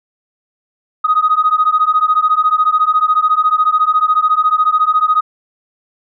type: beating tone pair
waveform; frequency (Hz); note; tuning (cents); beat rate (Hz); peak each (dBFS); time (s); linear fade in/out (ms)
sine; 1244.5 / 1258.5; D#6 / D#6; 0 / +19; 14; -12; 1.04-5.21; 10
effects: tanh soft clip ceiling -3 dBFS